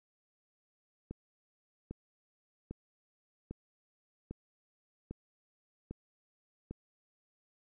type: click train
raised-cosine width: 3 ms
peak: -28 dBFS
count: 8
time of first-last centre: 1.11-6.71 s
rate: 1.25 Hz
effects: none